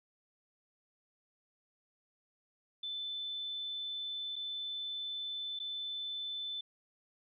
sine tone with dropouts, 3520 Hz, A7, in tune, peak -37 dBFS, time 2.83-6.61 s, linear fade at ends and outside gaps 5 ms, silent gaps 4.358-4.362 / 5.591-5.599 s, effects none

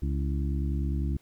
harmonic tone with a mistuned harmonic, 70 Hz, C#2, 18 cents sharp, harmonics 1 / 2 / 3 / 4 / 5, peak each -27 / -33 / -37 / -39 / -41 dBFS, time 0.02-1.17 s, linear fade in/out 5 ms, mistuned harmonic 5, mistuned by -86 cents, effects pink hiss -64 dBFS RMS until 1.21 s

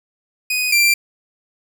sawtooth tone pair in turn, 2493 / 2363 Hz, D#7 / D7, +3 / +10 cents, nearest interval minor second, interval 93 cents, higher first, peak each -14 / -8 dBFS, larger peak second, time 0.5-0.72 / 0.72-0.94 s, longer neither, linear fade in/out 5 ms, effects none

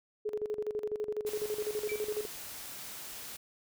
sine tone with tremolo, 423 Hz, G#4, 32 cents sharp, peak -30 dBFS, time 0.25-2.26 s, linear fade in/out 10 ms, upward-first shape square, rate 12 Hz, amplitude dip 75%
white noise, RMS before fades -44 dBFS, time 1.26-3.37 s, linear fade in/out 10 ms
triangle tone with exponential decay, 2321 Hz, D7, 21 cents flat, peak -35 dBFS, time 1.89-2.15 s, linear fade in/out 2 ms, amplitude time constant 56 ms
effects none

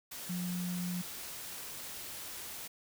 sine tone in noise, 178.3 Hz, F3, 36 cents sharp, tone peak -34 dBFS, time 0.29-1.02 s, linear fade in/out 10 ms, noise white, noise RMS -44 dBFS, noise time 0.11-2.68 s, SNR +7 dB, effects none

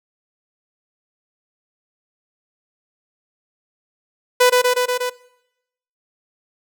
sawtooth tone with echo, 497.2 Hz, B4, 12 cents sharp, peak -6 dBFS, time 4.4-4.5 s, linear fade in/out 10 ms, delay 120 ms, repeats 5, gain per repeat -2 dB, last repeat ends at 5.1 s, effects noise-tail reverb RT60 0.9 s tail -22 dB re dry

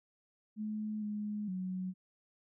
sine tone with pitch steps, 213.8 / 209.4 / 185.3 Hz, A3 / G#3 / F#3, -49 / +15 / +3 cents, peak -35 dBFS, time 0.56-1.94 s, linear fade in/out 50 ms, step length 460 ms, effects none

